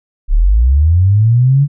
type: linear sweep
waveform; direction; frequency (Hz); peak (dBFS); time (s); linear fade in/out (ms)
sine; up; 31.44 to 146; -6; 0.28-1.68; 50
effects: none